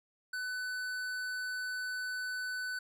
sine tone with tanh clipping, 1500 Hz, F#6, 23 cents sharp, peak -37 dBFS, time 0.33-2.79 s, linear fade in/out 5 ms, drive 15 dB, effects none

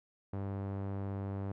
sawtooth tone with low-pass filter, 98.4 Hz, G2, 7 cents sharp, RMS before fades -38 dBFS, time 0.33-1.52 s, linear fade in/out 5 ms, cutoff 990 Hz, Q 0.69, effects none

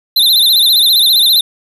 square tone with vibrato, 3833 Hz, A#7, 47 cents sharp, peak -7 dBFS, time 0.16-1.41 s, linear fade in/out 5 ms, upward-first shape sine, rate 15 Hz, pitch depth 140 cents each way, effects none

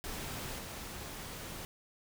pink noise with level steps, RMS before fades -41 / -44 dBFS, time 0.04-1.65 s, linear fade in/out 0 ms, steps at 0.58 s, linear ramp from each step 10 ms, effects none

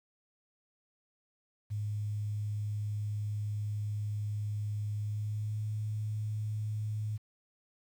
sine tone with pitch glide, 104.6 to 106.92 Hz, G#2 to A2, +13 to -49 cents, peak -32 dBFS, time 1.7-7.18 s, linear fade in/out 20 ms, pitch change +38 cents, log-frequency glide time 4.98-5.61 s, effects 10-bit

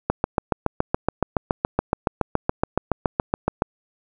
click train, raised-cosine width 1 ms, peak -4 dBFS, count 26, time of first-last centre 0.1-3.621 s, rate 7.1 Hz, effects none

